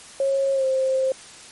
sine tone with pitch glide, 545 to 526.7 Hz, C#5 to C5, -29 to +11 cents, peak -18 dBFS, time 0.2-1.12 s, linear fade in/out 2 ms, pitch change -60 cents, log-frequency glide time 0.53-0.65 s, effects white hiss -43 dBFS RMS until 1.51 s + MP3 48 kbps

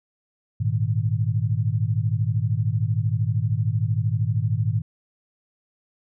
sine chord, Ab suspended second, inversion none, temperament just, 103.83 / 116.8 / 155.74 Hz, Ab2 / Bb2 / Eb3, 0 / +4 / +2 cents, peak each -23 / -23 / -28 dBFS, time 0.6-4.82 s, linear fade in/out 10 ms, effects none

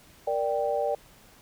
sine chord, G minor, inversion first, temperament equal, 466.2 / 587.3 / 784 Hz, Bb4 / D5 / G5, 0 / 0 / 0 cents, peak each -30 / -27 / -30 dBFS, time 0.27-0.95 s, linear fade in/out 5 ms, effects pink hiss -55 dBFS RMS until 1.41 s

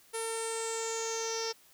sawtooth tone with low-pass filter sweep, 452.2 Hz, A4, 47 cents sharp, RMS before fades -35 dBFS, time 0.13-1.53 s, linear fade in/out 20 ms, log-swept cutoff 10000 to 5400 Hz, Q 8.9, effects white hiss -61 dBFS RMS until 1.73 s

